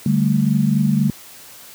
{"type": "chord", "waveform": "sine", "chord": "D suspended fourth", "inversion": "none", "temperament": "equal", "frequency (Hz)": [146.83, 196, 220], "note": ["D3", "G3", "A3"], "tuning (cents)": [0, 0, 0], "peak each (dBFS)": -18, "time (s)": [0.06, 1.1], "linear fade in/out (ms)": 2, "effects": ["white hiss -41 dBFS RMS until 1.74 s", "high-pass 60 Hz 12 dB/octave"]}